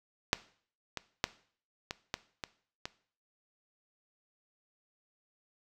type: clicks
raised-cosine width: 0.2 ms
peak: -6 / -18 / -8 / -18 / -14 / -19 / -19 dBFS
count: 7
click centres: 0.331 / 0.973 / 1.241 / 1.909 / 2.141 / 2.438 / 2.855 s
effects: noise-tail reverb RT60 0.5 s tail -18 dB re dry